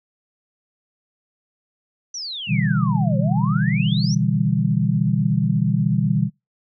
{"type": "exponential two-way sweep", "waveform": "sine", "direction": "down then up", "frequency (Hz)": [6070, 523.3, 6070], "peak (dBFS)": -27, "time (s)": [2.14, 4.15], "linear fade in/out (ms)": 5, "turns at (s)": 3.18}
{"type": "chord", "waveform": "sine", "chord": "E minor seventh", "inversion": "second", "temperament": "just", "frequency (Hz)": [123.61, 148.33, 164.81, 197.78], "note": ["B2", "D3", "E3", "G3"], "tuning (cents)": [2, 18, 0, 16], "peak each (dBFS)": -22, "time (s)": [2.47, 6.3], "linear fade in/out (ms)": 50}
{"effects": ["noise-tail reverb RT60 0.2 s tail -22 dB re dry"]}